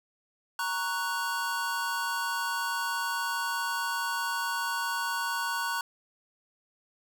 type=chord; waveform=square; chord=F# major; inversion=first; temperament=equal with one note detuned; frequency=932.3 / 1111.9 / 1480 Hz; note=A#5 / C#6 / F#6; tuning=0 / +5 / 0 cents; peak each=-34 / -36 / -33 dBFS; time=0.59-5.81 s; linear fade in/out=2 ms; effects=none